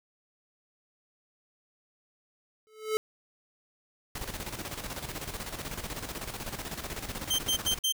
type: tone with exponential growth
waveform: square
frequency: 433.7 Hz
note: A4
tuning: 25 cents flat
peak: -23 dBFS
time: 2.67-2.97 s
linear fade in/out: 0 ms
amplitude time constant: 64 ms
type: noise with tremolo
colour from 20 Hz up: pink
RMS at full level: -36 dBFS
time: 4.15-7.79 s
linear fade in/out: 5 ms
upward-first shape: square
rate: 16 Hz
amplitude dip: 60%
type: tone bursts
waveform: sawtooth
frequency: 3136 Hz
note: G7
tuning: in tune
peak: -22 dBFS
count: 4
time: 7.3-7.925 s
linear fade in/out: 10 ms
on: 88 ms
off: 91 ms
effects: none